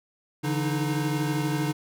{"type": "tone cluster", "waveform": "square", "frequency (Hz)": [144, 164.5, 304.9, 317.5], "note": ["D3", "E3", "D#4", "D#4"], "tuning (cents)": [-34, -3, -35, 35], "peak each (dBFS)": [-28, -35, -30, -35], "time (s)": [0.43, 1.73], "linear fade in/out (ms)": 20, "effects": []}